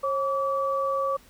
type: tone pair together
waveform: sine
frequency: 541.9 / 1149 Hz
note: C#5 / D6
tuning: -39 / -38 cents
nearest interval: octave + minor second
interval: 1301 cents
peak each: -26 dBFS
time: 0.03-1.17 s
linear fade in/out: 10 ms
effects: pink hiss -55 dBFS RMS until 1.29 s